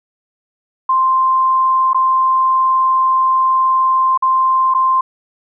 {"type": "tone with dropouts", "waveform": "sine", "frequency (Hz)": 1046.5, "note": "C6", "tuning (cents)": 0, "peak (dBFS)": -10, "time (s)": [0.89, 5.01], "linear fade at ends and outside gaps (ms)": 5, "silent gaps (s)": [[1.933, 1.945], [4.176, 4.223], [4.74, 4.747]], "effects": []}